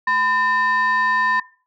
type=tone pair together; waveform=sine; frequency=1010.2 / 1800 Hz; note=B5 / A6; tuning=+39 / +39 cents; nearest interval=minor seventh; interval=1000 cents; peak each=-17 dBFS; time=0.07-1.4 s; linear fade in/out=5 ms; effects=noise-tail reverb RT60 0.4 s tail -20 dB re dry + tanh soft clip ceiling -12 dBFS